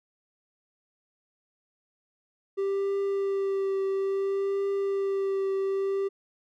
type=tone with vibrato; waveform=triangle; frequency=392 Hz; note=G4; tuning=in tune; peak=-23 dBFS; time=2.57-6.09 s; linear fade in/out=20 ms; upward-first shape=triangle; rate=0.59 Hz; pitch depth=20 cents each way; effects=none